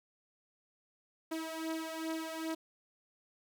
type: beating tone pair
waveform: sawtooth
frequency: 321.1 / 323.6 Hz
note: E4 / E4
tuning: -45 / -32 cents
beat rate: 2.5 Hz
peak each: -35 / -37 dBFS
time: 1.31-2.55 s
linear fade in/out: 10 ms
effects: 12-bit